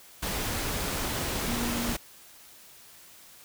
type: tone in noise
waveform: sine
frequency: 236.6 Hz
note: A#3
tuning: 26 cents sharp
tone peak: -31 dBFS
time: 1.47-1.94 s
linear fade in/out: 10 ms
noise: pink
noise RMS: -31 dBFS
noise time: 0.22-1.97 s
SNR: -3 dB
effects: white hiss -52 dBFS RMS until 3.44 s